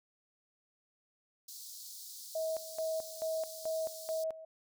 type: high-pass noise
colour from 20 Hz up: pink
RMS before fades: -48 dBFS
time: 1.48-4.24 s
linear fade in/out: 5 ms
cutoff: 4100 Hz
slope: 48 dB/octave
type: tone with tremolo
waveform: sine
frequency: 641 Hz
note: E5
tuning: 49 cents flat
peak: -32 dBFS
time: 2.35-4.45 s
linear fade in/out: 5 ms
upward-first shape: square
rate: 2.3 Hz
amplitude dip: 80%
effects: none